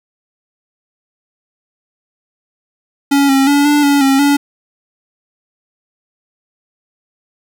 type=tone with pitch steps; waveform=square; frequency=280.4 / 270.6 / 285.7 / 292.9 / 283.9 / 270.8 / 285 Hz; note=C#4 / C#4 / D4 / D4 / C#4 / C#4 / C#4; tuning=+20 / -42 / -48 / -5 / +41 / -40 / +48 cents; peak=-9 dBFS; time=3.11-4.37 s; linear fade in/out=10 ms; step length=180 ms; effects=8-bit